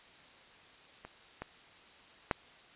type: clicks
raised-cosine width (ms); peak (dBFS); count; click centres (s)
0.5; -30 / -24 / -13; 3; 1.05 / 1.42 / 2.312
effects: white hiss -57 dBFS RMS until 2.75 s + resampled to 8000 Hz